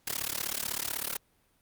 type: noise with amplitude modulation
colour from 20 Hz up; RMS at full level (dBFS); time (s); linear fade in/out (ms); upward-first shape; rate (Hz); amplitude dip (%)
white; -30; 0.07-1.17; 5; sine; 36; 95
effects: pink hiss -69 dBFS RMS until 1.61 s + Opus 48 kbps